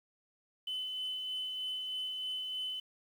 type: tone with tremolo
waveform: sine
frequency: 3027 Hz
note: F#7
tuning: 39 cents sharp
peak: -33 dBFS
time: 0.67-2.8 s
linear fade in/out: 5 ms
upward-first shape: sine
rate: 3.2 Hz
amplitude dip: 30%
effects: tanh soft clip ceiling -31 dBFS + 10-bit